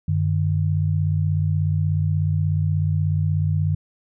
sine tone pair together, 95.15 / 151.7 Hz, F#2 / D#3, +49 / -44 cents, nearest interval minor sixth, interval 807 cents, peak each -20 / -21 dBFS, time 0.08-3.75 s, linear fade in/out 5 ms, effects none

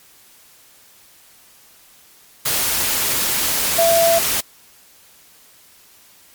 sine tone in noise, 671 Hz, E5, 31 cents sharp, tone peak -12 dBFS, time 3.78-4.19 s, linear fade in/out 10 ms, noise white, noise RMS -19 dBFS, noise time 2.45-4.41 s, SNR +4 dB, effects white hiss -49 dBFS RMS until 6.34 s + MP3 96 kbps

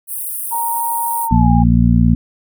pink high-pass noise, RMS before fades -24 dBFS, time 0.07-1.29 s, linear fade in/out 50 ms, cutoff 8900 Hz, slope 96 dB/octave
sine tone with pitch glide, 932.3 to 816.3 Hz, A#5 to G#5, 0 to -30 cents, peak -17 dBFS, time 0.51-1.64 s, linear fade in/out 20 ms, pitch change -230 cents, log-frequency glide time 1.24-1.51 s
harmonic tone, 58.27 Hz, A#1, in tune, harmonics 1 / 2 / 3 / 4, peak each -14 / -14 / -14 / -14 dBFS, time 1.31-2.15 s, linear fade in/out 5 ms
effects none

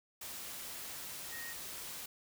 sine tone in noise, 1868 Hz, A#6, 3 cents sharp, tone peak -45 dBFS, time 1.32-1.53 s, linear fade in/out 5 ms, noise white, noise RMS -45 dBFS, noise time 0.21-2.06 s, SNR -3 dB, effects none

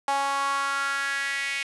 sawtooth tone with high-pass filter sweep, 277.2 Hz, C#4, in tune, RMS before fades -27 dBFS, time 0.08-1.63 s, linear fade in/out 2 ms, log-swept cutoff 840 to 2300 Hz, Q 4.4, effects resampled to 24000 Hz + 9-bit

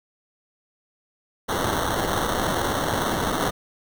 white noise with sample-and-hold, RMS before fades -24 dBFS, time 1.48-3.51 s, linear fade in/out 20 ms, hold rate 2450 Hz, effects none

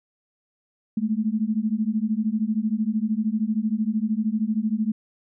sine beating tone pair, 210.6 / 223.6 Hz, G#3 / A3, +24 / +28 cents, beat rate 13 Hz, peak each -24 dBFS, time 0.97-4.92 s, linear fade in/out 5 ms, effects none

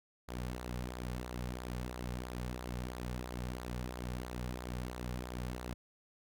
sawtooth tone with flanger, 61.6 Hz, B1, 4 cents flat, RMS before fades -41 dBFS, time 0.28-5.74 s, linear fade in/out 10 ms, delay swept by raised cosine 0.34 to 3.14 ms, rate 3 Hz, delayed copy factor -0.55, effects none

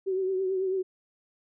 sine tone with vibrato, 378.4 Hz, F#4, 39 cents sharp, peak -25 dBFS, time 0.06-0.83 s, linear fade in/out 20 ms, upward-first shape triangle, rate 9.1 Hz, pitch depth 51 cents each way, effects none

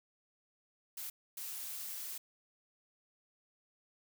blue noise bursts at uneven times, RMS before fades -43 dBFS, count 2, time 0.97-1.1 / 1.37-2.18 s, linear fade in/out 5 ms, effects none

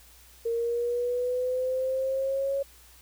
sine linear sweep, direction up, 460.8 to 554.4 Hz, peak -25 dBFS, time 0.45-2.63 s, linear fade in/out 10 ms, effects added 60 Hz sine -56 dBFS peak until 3.01 s + white hiss -55 dBFS RMS until 3.01 s

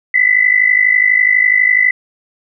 sine tone pair together, 1976.9 / 2029 Hz, B6 / B6, +1 / +46 cents, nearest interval unison, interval 45 cents, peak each -11 dBFS, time 0.14-1.91 s, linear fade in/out 5 ms, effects none

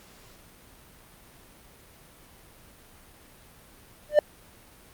triangle tone with exponential growth, 597 Hz, D5, 28 cents sharp, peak -8 dBFS, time 4.09-4.19 s, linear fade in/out 2 ms, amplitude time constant 21 ms, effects pink hiss -53 dBFS RMS until 4.93 s + Opus 48 kbps

